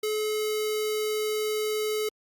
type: tone with notch filter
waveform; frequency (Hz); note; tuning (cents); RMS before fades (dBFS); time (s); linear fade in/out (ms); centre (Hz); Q
square; 428.3; A4; -47; -28; 0.03-2.09; 5; 890; 0.55
effects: Opus 48 kbps